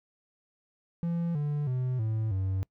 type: tone with pitch steps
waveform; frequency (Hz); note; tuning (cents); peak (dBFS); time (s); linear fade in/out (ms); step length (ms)
triangle; 169.8 / 146.97 / 127.21 / 110.1 / 95.3; F3 / D3 / C3 / A2 / G2; -48 / +2 / -48 / +2 / -48; -25; 1.03-2.63; 0; 320
effects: noise-tail reverb RT60 0.1 s tail -25 dB re dry